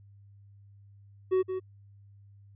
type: tone with echo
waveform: triangle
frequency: 374.1 Hz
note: F#4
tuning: 19 cents sharp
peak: -20 dBFS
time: 1.31-1.43 s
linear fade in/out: 20 ms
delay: 170 ms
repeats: 1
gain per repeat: -8 dB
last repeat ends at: 1.6 s
effects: added 100 Hz sine -52 dBFS peak until 2.55 s + resampled to 8000 Hz